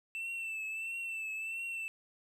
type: tone with vibrato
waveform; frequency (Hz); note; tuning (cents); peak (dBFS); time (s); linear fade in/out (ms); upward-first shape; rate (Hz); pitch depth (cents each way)
triangle; 2664; E7; +18; -35; 0.15-1.88; 0; triangle; 1.5; 51
effects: none